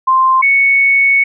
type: tone pair in turn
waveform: sine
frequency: 1046.5 / 2217 Hz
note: C6 / C#7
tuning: 0 / 0 cents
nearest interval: octave + minor second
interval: 1300 cents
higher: second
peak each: -7 dBFS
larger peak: neither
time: 0.07-0.42 / 0.42-1.24 s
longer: second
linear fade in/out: 10 ms
effects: none